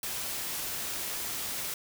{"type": "noise", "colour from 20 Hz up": "white", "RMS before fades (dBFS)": -35, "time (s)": [0.03, 1.74], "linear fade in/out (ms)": 2, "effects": []}